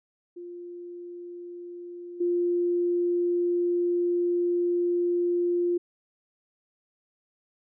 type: tone with level steps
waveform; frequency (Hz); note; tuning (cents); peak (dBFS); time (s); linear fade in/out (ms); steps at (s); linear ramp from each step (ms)
sine; 350; F4; +4; -37 / -22; 0.36-5.78; 10; 2.2; 10
effects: none